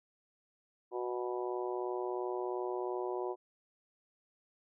harmonic tone, 122.9 Hz, B2, 8 cents flat, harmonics 3 / 4 / 5 / 6 / 7 / 8, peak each -36 / -43 / -44 / -44 / -47 / -44 dBFS, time 0.91-3.36 s, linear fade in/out 50 ms, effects none

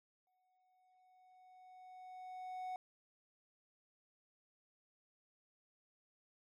triangle tone with exponential growth, 740 Hz, F#5, in tune, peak -38 dBFS, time 0.27-2.76 s, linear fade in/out 1 ms, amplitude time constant 540 ms, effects none

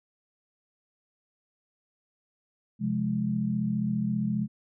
sine chord, F minor, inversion second, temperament just, 130.96 / 174.61 / 209.5 Hz, C3 / F3 / Ab3, +2 / 0 / +15 cents, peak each -32 / -32 / -27 dBFS, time 2.79-4.48 s, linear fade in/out 50 ms, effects none

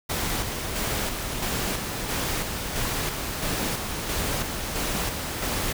pink noise with tremolo, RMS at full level -27 dBFS, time 0.09-5.73 s, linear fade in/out 10 ms, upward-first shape square, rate 1.5 Hz, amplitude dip 35%, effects none

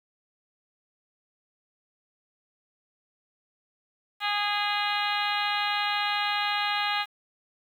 harmonic tone with a mistuned harmonic, 411.9 Hz, G#4, 14 cents flat, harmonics 2 / 3 / 4 / 5 / 6 / 7 / 8 / 9 / 10, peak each -30 / -32 / -33 / -34 / -35 / -35 / -36 / -37 / -37 dBFS, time 4.2-7.06 s, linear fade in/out 50 ms, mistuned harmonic 10, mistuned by -28 cents, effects 9-bit

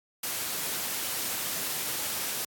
white noise, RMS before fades -32 dBFS, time 0.23-2.45 s, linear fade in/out 5 ms, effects high-pass 100 Hz 12 dB/octave + AAC 64 kbps

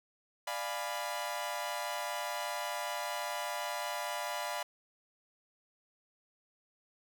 sawtooth chord, D diminished seventh, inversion none, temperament equal with one note detuned, 593.5 / 698.5 / 830.6 / 987.8 Hz, D5 / F5 / Ab5 / Cb6, +18 / 0 / 0 / 0 cents, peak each -37 / -37 / -39 / -36 dBFS, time 0.47-4.63 s, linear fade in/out 5 ms, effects none

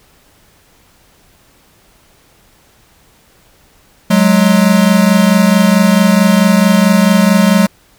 square tone pair together, 185.45 / 210 Hz, F#3 / G#3, +4 / +19 cents, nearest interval major second, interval 215 cents, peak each -10 dBFS, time 4.1-7.67 s, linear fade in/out 10 ms, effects pink hiss -49 dBFS RMS until 7.98 s

